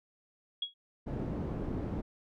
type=tone with exponential decay; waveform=sine; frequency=3322 Hz; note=G#7; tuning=in tune; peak=-28 dBFS; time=0.62-0.74 s; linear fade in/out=5 ms; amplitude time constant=25 ms
type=low-pass noise; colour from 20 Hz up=white; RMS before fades=-36 dBFS; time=1.06-2.02 s; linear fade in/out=20 ms; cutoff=290 Hz; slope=12 dB/octave
effects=none